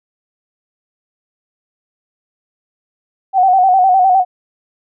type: tone with vibrato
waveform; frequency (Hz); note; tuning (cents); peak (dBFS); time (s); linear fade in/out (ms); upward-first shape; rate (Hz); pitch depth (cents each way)
sine; 750; F#5; +23; -7; 3.33-4.25; 50; square; 9.8; 52
effects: none